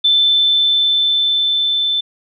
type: tone with level ramp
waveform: sine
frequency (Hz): 3531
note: A7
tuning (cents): +5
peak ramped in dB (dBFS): -9 to -14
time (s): 0.04-2.01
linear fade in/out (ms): 10
effects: none